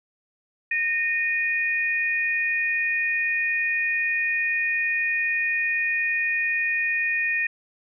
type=tone pair together; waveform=sine; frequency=1844.4 / 2462 Hz; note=A#6 / D#7; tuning=-19 / -19 cents; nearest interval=perfect fourth; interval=500 cents; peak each=-24 / -24 dBFS; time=0.71-7.47 s; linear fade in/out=5 ms; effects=none